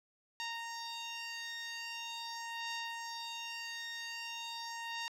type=beating tone pair; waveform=10% pulse; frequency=926 / 926.43 Hz; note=A#5 / A#5; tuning=-12 / -11 cents; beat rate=0.43 Hz; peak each=-37 / -33 dBFS; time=0.4-5.08 s; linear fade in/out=0 ms; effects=low-pass 8000 Hz 12 dB/octave